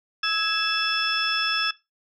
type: tone cluster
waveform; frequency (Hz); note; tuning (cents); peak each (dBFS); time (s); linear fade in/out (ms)
sine; 1304 / 1662 / 2636 / 3407 / 5290; E6 / G#6 / E7 / G#7 / E8; -19 / +1 / -1 / +44 / +5; -28; 0.23-1.71; 5
effects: noise-tail reverb RT60 0.2 s tail -17 dB re dry + tanh soft clip ceiling -12 dBFS